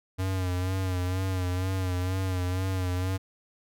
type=tone with vibrato; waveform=square; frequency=92.5 Hz; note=F#2; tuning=in tune; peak=-27 dBFS; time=0.18-3.18 s; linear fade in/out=20 ms; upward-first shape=sine; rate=2.1 Hz; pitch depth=48 cents each way; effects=none